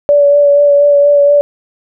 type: tone with vibrato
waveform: sine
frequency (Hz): 575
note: D5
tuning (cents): -37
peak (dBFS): -4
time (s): 0.09-1.41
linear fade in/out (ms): 0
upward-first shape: sine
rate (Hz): 4.2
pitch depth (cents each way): 17
effects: none